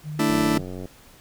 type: tone with vibrato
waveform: sine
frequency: 151.6 Hz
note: D#3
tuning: 45 cents flat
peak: -29 dBFS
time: 0.03-0.64 s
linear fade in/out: 50 ms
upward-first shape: sine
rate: 20 Hz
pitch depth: 10 cents each way
type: chord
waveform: 40% pulse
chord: A suspended fourth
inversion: none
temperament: just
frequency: 220 / 293.3 / 330 Hz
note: A3 / D4 / E4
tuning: 0 / -2 / +2 cents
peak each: -23 dBFS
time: 0.19-0.58 s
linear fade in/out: 5 ms
type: click train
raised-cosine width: 2 ms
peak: -22 dBFS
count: 52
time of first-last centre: 0.3-0.856 s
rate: 91.8 Hz
effects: pink hiss -51 dBFS RMS until 1.2 s